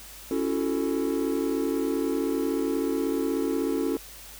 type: chord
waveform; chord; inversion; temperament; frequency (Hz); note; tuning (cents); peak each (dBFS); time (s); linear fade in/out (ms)
triangle; F# minor seventh; second; equal with one note detuned; 277.2 / 333.7 / 370 / 440; C#4 / E4 / F#4 / A4; 0 / +21 / 0 / 0; -26 / -28 / -30 / -28; 0.31-3.97; 2
effects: added 50 Hz sine -50 dBFS peak until 4.39 s + white hiss -45 dBFS RMS until 4.39 s